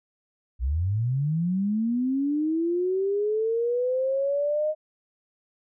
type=linear sweep; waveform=sine; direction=up; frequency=56.5 to 622.3 Hz; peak=-22 dBFS; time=0.59-4.75 s; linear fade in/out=50 ms; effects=none